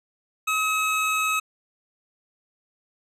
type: tone pair together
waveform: square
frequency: 1273 / 2573 Hz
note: D#6 / E7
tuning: +39 / -43 cents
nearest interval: octave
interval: 1218 cents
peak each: -25 dBFS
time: 0.47-1.4 s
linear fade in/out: 10 ms
effects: low-pass 12000 Hz 12 dB/octave